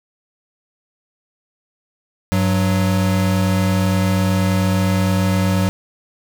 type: tone pair together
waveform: square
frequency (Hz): 97.8 / 186.5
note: G2 / F#3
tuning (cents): -4 / +14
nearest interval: major seventh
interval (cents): 1118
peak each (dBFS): -18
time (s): 2.32-5.69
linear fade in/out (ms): 0
effects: none